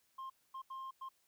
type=tone bursts at uneven times; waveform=sine; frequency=1060 Hz; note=C6; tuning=22 cents sharp; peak=-40 dBFS; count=4; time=0.18-0.3 / 0.54-0.62 / 0.7-0.91 / 1.01-1.09 s; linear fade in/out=10 ms; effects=tanh soft clip ceiling -42 dBFS + white hiss -75 dBFS RMS until 1.27 s